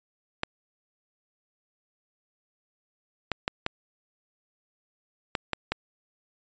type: clicks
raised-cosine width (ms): 0.3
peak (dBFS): -10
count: 7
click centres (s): 0.434 / 3.317 / 3.479 / 3.664 / 5.352 / 5.533 / 5.72
effects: resampled to 16000 Hz